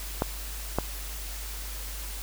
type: clicks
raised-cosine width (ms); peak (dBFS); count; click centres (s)
1; -10; 2; 0.221 / 0.786
effects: added 50 Hz sine -36 dBFS peak until 2.22 s + white hiss -40 dBFS RMS until 2.22 s